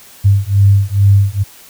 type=beating tone pair; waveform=sine; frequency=98.4 / 100.7 Hz; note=G2 / G2; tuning=+7 / +47 cents; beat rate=2.3 Hz; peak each=-10 dBFS; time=0.24-1.44 s; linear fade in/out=20 ms; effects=white hiss -40 dBFS RMS until 1.69 s